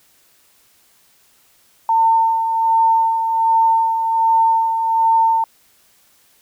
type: tone with tremolo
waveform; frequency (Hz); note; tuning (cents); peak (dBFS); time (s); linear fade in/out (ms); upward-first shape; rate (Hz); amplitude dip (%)
sine; 903; A5; +45; -10; 1.89-5.44; 2; sine; 1.3; 50
effects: white hiss -55 dBFS RMS until 6.41 s